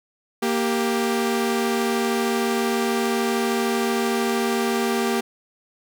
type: tone pair together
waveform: sawtooth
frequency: 233.1 / 392.8 Hz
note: A#3 / G4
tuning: 0 / +4 cents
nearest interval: major sixth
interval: 904 cents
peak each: -19 dBFS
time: 0.42-5.21 s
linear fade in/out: 10 ms
effects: none